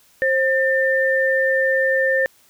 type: tone pair together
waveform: sine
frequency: 530 / 1795.6 Hz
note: C5 / A6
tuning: +22 / +35 cents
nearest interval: octave + major sixth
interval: 2113 cents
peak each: -18 dBFS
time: 0.22-2.26 s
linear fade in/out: 0 ms
effects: white hiss -55 dBFS RMS until 2.49 s